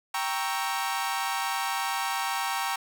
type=chord; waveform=sawtooth; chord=G diminished seventh; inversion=none; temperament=equal; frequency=784 / 932.3 / 1108.7 / 1318.5 Hz; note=G5 / Bb5 / Db6 / Fb6; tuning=0 / 0 / 0 / 0 cents; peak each=-28 / -28 / -30 / -33 dBFS; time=0.14-2.76 s; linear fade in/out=5 ms; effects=none